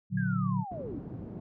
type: chord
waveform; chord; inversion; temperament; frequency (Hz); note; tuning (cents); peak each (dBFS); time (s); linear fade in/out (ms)
sine; Bb augmented; none; equal; 116.54 / 146.83 / 185; Bb2 / D3 / F#3; 0 / 0 / 0; -32 / -32 / -29; 0.1-0.65; 50
type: linear sweep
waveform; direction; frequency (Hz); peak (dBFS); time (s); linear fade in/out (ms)
sine; down; 1661.2 to 246.9; -37; 0.17-0.99; 5
type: band-pass noise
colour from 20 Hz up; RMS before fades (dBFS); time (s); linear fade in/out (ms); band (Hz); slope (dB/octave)
pink; -41; 0.71-1.4; 5; 100 to 300; 12
effects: none